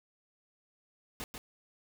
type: noise with echo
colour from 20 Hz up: pink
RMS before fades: -40 dBFS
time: 1.2-1.24 s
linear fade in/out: 0 ms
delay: 140 ms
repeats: 1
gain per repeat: -4 dB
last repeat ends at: 1.38 s
effects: none